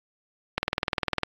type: click train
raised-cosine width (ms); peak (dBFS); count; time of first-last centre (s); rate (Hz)
0.3; -8; 14; 0.58-1.233; 19.9
effects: AAC 64 kbps